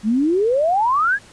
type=exponential sweep; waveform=sine; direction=up; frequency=202.1 to 1727 Hz; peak=-14 dBFS; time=0.03-1.19 s; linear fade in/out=50 ms; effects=pink hiss -46 dBFS RMS until 1.32 s + resampled to 22050 Hz

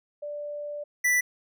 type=tone pair in turn; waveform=sine / square; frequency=587.3 / 1975.4 Hz; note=D5 / B6; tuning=0 / 0 cents; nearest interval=octave + major sixth; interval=2100 cents; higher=second; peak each=-32 / -21 dBFS; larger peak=second; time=0.22-0.84 / 1.04-1.21 s; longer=first; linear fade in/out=10 ms; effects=none

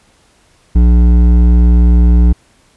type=tone with hard clipping; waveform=sine; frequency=59.4 Hz; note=A#1; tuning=33 cents sharp; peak=-6 dBFS; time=0.75-2.33 s; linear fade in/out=10 ms; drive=10 dB; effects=pink hiss -51 dBFS RMS until 2.76 s + resampled to 24000 Hz

